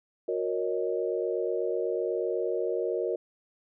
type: chord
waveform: sine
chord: D# minor seventh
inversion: first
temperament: equal with one note detuned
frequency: 365.1 / 466.2 / 554.4 / 622.3 Hz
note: F#4 / A#4 / C#5 / D#5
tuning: -23 / 0 / 0 / 0 cents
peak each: -31 / -30 / -35 / -35 dBFS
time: 0.28-3.16 s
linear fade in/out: 5 ms
effects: none